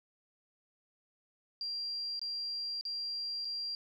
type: tone with dropouts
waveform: sine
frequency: 4750 Hz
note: D8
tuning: 19 cents sharp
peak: -35 dBFS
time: 1.61-3.75 s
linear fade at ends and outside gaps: 1 ms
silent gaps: 2.194-2.215 / 2.811-2.852 / 3.448-3.452 s
effects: 11-bit